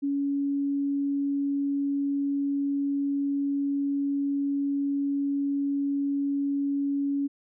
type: tone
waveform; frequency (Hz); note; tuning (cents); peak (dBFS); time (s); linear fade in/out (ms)
sine; 280.9; C#4; +23; -24; 0.02-7.28; 20
effects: none